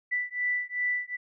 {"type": "beating tone pair", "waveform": "sine", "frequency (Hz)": [1975.5, 1978.1], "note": ["B6", "B6"], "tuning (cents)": [0, 2], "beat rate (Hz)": 2.6, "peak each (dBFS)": -30, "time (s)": [0.11, 1.17], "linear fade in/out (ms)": 20, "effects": []}